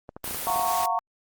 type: clicks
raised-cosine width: 1 ms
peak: -23 dBFS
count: 9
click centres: 0.091 / 0.165 / 0.243 / 0.277 / 0.31 / 0.346 / 0.501 / 0.559 / 0.595 s
type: noise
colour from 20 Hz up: white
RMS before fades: -32 dBFS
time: 0.24-0.86 s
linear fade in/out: 2 ms
type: chord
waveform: sine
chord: Gb major seventh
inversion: third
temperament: equal with one note detuned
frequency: 698.5 / 740 / 916.8 / 1108.7 Hz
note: F5 / Gb5 / Bb5 / Db6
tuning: 0 / 0 / -29 / 0 cents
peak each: -28 / -30 / -27 / -28 dBFS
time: 0.47-0.99 s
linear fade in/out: 0 ms
effects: Opus 32 kbps